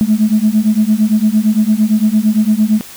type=beating tone pair; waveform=sine; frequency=210.5 / 219.3 Hz; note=G#3 / A3; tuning=+24 / -6 cents; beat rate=8.8 Hz; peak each=-11 dBFS; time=0.01-2.81 s; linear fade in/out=0 ms; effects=tanh soft clip ceiling -2 dBFS + white hiss -34 dBFS RMS until 2.96 s